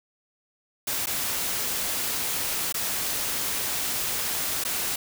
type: noise with dropouts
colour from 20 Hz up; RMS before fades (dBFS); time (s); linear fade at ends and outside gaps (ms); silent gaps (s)
white; -28; 0.87-4.96; 5; 1.059-1.069 / 2.725-2.742 / 4.639-4.649
effects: none